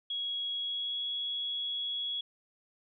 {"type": "tone with pitch glide", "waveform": "sine", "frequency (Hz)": [3322, 3347], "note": ["G#7", "G#7"], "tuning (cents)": [0, 13], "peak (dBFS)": -32, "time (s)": [0.1, 2.21], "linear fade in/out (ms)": 5, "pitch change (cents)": 13, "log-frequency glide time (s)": [0.53, 1.05], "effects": []}